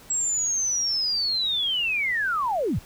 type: linear sweep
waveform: sine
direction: down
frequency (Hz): 7700 to 62.6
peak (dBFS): -22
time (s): 0.1-2.79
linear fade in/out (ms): 5
effects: pink hiss -49 dBFS RMS until 2.85 s